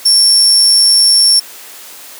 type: tone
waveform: 35% pulse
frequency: 5450 Hz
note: F8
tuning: 43 cents flat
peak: -3 dBFS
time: 0.05-1.4 s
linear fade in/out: 10 ms
effects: white hiss -33 dBFS RMS until 2.19 s + high-pass 300 Hz 12 dB/octave